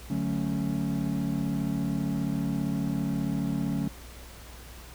triangle chord, D major seventh, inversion none, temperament equal, 146.83 / 185 / 220 / 277.2 Hz, D3 / F#3 / A3 / C#4, 0 / 0 / 0 / 0 cents, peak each -30 dBFS, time 0.1-3.88 s, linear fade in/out 5 ms, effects added 60 Hz sine -45 dBFS peak until 4.94 s + pink hiss -48 dBFS RMS until 4.94 s

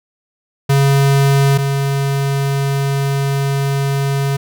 square tone pair in turn, 138.59 / 138.59 Hz, C#3 / C#3, 0 / 0 cents, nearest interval unison, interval 0 cents, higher neither, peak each -10 / -15 dBFS, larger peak first, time 0.69-1.58 / 1.58-4.37 s, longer second, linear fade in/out 10 ms, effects none

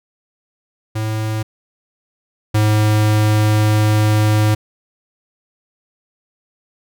square tone pair in turn, 109 / 106.82 Hz, A2 / G#2, -16 / +49 cents, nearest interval unison, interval 35 cents, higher first, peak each -19 / -12 dBFS, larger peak second, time 0.95-1.43 / 2.54-4.55 s, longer second, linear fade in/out 10 ms, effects none

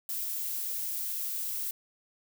violet noise, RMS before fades -34 dBFS, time 0.09-1.71 s, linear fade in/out 2 ms, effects none

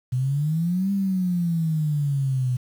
sine exponential two-way sweep, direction up then down, 123.47 to 200 to 123.47 Hz, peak -20 dBFS, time 0.12-2.57 s, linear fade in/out 10 ms, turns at 0.92 s, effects 8-bit

